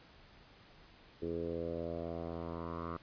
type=tone with low-pass filter sweep; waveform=10% pulse; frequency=83.8 Hz; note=E2; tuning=29 cents sharp; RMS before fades=-40 dBFS; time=1.22-2.97 s; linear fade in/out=5 ms; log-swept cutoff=400 to 1200 Hz; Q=4; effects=pink hiss -60 dBFS RMS until 3.02 s + resampled to 11025 Hz